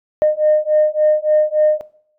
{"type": "beating tone pair", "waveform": "sine", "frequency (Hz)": [609, 612.5], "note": ["D#5", "D#5"], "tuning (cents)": [-37, -27], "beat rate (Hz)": 3.5, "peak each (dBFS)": -14, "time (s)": [0.22, 1.81], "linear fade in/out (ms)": 0, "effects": ["noise-tail reverb RT60 0.6 s tail -17 dB re dry", "tanh soft clip ceiling -5 dBFS"]}